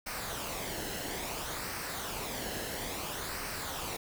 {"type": "noise with flanger", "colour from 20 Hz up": "pink", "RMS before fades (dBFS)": -38, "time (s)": [0.06, 3.97], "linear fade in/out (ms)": 10, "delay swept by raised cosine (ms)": [0.28, 0.86], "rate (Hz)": 0.59, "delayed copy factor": -0.5, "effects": []}